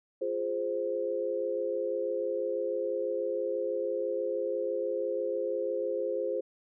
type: chord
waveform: sine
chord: F minor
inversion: none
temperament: equal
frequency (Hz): 349.2 / 415.3 / 523.3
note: F4 / Ab4 / C5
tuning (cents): 0 / 0 / 0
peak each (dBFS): -36 / -34 / -31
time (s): 0.21-6.41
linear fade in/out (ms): 10
effects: none